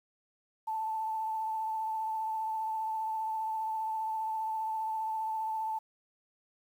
sine tone with vibrato, 880 Hz, A5, in tune, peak -31 dBFS, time 0.67-5.79 s, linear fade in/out 10 ms, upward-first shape sine, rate 15 Hz, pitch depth 18 cents each way, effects 10-bit

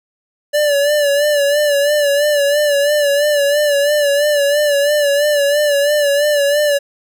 square tone with vibrato, 580 Hz, D5, 22 cents flat, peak -12 dBFS, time 0.53-6.79 s, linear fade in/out 20 ms, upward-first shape sine, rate 3 Hz, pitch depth 54 cents each way, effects none

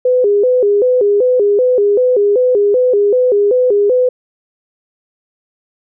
sine tone with vibrato, 453.1 Hz, A#4, 49 cents flat, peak -8 dBFS, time 0.05-4.09 s, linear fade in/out 5 ms, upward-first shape square, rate 2.6 Hz, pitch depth 180 cents each way, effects none

